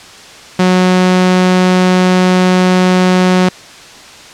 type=tone; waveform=sawtooth; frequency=183.3 Hz; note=F#3; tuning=16 cents flat; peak=-3 dBFS; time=0.59-3.49 s; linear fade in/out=5 ms; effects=white hiss -34 dBFS RMS until 4.33 s + low-pass 6000 Hz 12 dB/octave